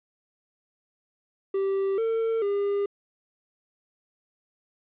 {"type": "tone with pitch steps", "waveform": "triangle", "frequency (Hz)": [389.9, 451.8, 403.1], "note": ["G4", "A4", "G4"], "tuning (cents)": [-9, 46, 48], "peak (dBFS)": -21, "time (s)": [1.54, 2.86], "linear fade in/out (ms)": 5, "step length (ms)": 440, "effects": ["resampled to 8000 Hz", "10-bit"]}